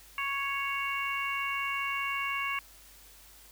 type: harmonic tone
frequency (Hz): 554.4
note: C#5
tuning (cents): 0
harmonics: 2 / 3 / 4 / 5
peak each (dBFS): -34 / -40 / -34 / -36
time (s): 0.18-2.59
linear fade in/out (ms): 2
effects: added 50 Hz sine -59 dBFS peak until 3.51 s + white hiss -55 dBFS RMS until 3.51 s